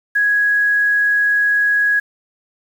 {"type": "tone with quantisation", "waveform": "sine", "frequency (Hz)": 1664, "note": "G#6", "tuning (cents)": 3, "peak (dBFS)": -12, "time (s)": [0.15, 2], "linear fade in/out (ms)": 10, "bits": 7, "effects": []}